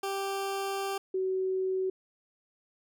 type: tone pair in turn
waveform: 20% pulse / sine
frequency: 392 / 376.6 Hz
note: G4 / F#4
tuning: 0 / +31 cents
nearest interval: minor second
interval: 69 cents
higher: first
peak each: -26 / -27 dBFS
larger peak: first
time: 0.03-0.98 / 1.14-1.9 s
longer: first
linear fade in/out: 5 ms
effects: none